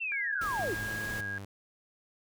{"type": "linear sweep", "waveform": "sine", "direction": "down", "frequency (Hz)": [2750, 276.7], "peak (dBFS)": -31, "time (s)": [0, 0.75], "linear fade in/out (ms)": 20}
{"type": "tone with vibrato", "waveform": "sine", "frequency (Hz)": 1637, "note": "G#6", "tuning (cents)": -25, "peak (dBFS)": -34, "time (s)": [0.12, 1.38], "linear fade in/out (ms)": 0, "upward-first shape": "sine", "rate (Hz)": 1.3, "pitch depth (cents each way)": 10}
{"type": "noise", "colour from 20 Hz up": "pink", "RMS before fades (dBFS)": -42, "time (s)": [0.41, 1.21], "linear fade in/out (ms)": 5}
{"type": "tone with pitch glide", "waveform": "sawtooth", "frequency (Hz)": [106.7, 98.98], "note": ["G#2", "G2"], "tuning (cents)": [47, 17], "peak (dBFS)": -37, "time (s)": [0.59, 1.45], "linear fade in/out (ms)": 5, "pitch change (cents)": -130, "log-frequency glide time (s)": [1.17, 1.26]}
{"effects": []}